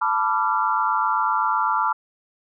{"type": "chord", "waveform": "sine", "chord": "B half-diminished seventh", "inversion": "third", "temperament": "equal with one note detuned", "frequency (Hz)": [880, 987.8, 1174.7, 1372.1], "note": ["A5", "B5", "D6", "F6"], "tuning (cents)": [0, 0, 0, -31], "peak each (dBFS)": -24, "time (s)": [0.01, 1.93], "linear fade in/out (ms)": 10, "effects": []}